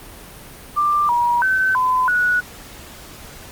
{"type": "tone with pitch steps", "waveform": "sine", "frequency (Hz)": [1185, 957, 1531, 1015, 1467], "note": ["D6", "A#5", "G6", "B5", "F#6"], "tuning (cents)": [15, 45, -41, 47, -15], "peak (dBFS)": -14, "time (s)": [0.76, 2.41], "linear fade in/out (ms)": 20, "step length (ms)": 330, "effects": ["pink hiss -39 dBFS RMS until 3.51 s", "Opus 32 kbps"]}